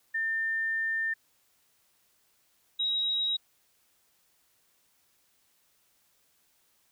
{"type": "tone pair in turn", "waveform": "sine", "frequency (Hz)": [1800, 3823], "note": ["A6", "A#7"], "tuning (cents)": [39, 43], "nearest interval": "octave + minor second", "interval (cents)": 1304, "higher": "second", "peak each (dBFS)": [-27, -26], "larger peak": "second", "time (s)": [[0.14, 1.14], [2.79, 3.37]], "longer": "first", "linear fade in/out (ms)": 10, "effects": ["white hiss -69 dBFS RMS until 6.91 s"]}